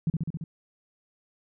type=tone with echo; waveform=sine; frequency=161.1 Hz; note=E3; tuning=39 cents flat; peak=-21 dBFS; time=0.07-0.1 s; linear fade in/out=2 ms; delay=68 ms; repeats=5; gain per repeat=-2 dB; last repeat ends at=0.44 s; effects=none